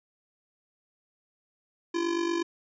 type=tone with amplitude modulation; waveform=square; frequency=339.9 Hz; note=F4; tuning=47 cents flat; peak=-24 dBFS; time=1.94-2.43 s; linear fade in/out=10 ms; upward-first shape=sine; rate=48.5 Hz; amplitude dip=65%; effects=resampled to 16000 Hz